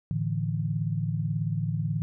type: chord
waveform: sine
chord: A suspended fourth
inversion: none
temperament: just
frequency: 110 / 146.67 / 165 Hz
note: A2 / D3 / E3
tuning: 0 / -2 / +2 cents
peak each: -30 dBFS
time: 0.11-2.02 s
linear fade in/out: 0 ms
effects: none